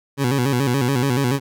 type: tone with vibrato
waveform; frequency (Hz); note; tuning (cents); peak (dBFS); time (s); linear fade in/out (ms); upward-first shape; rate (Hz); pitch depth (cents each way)
20% pulse; 130.81; C3; 0; -12; 0.17-1.4; 50; square; 7; 110
effects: none